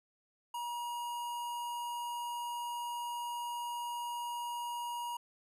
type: tone with notch filter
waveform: square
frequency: 955 Hz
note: A#5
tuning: 42 cents sharp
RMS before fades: -39 dBFS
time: 0.54-5.17 s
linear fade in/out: 5 ms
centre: 4400 Hz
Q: 1.6
effects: resampled to 32000 Hz